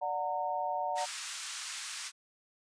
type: chord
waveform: sine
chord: D augmented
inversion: none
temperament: just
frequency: 587.3 / 734.2 / 917.7 Hz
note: D5 / F#5 / A#5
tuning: 0 / -14 / -27 cents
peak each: -38 / -34 / -35 dBFS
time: 0.01-1.06 s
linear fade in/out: 20 ms
type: band-pass noise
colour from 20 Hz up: white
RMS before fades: -41 dBFS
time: 0.95-2.12 s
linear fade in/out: 50 ms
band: 1100 to 8800 Hz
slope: 24 dB/octave
type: tone with exponential decay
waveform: sawtooth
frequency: 1900 Hz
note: A#6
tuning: 33 cents sharp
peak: -34 dBFS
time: 0.98-1.07 s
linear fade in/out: 1 ms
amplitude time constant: 19 ms
effects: resampled to 22050 Hz